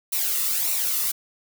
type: noise with flanger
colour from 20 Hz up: blue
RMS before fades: -24 dBFS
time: 0.12-1.12 s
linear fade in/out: 10 ms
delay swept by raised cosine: 0.6 to 1.29 ms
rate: 1.7 Hz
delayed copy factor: -0.6
effects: none